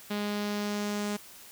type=tone with low-pass filter sweep; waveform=sawtooth; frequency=206.7 Hz; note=G#3; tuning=8 cents flat; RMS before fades=-32 dBFS; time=0.1-1.17 s; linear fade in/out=10 ms; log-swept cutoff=4000 to 8000 Hz; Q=1.6; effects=white hiss -50 dBFS RMS until 1.51 s